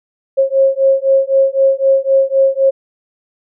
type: beating tone pair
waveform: sine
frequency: 538 / 541.9 Hz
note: C5 / C#5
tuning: +48 / -39 cents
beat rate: 3.9 Hz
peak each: -12 dBFS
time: 0.37-2.71 s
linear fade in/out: 20 ms
effects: none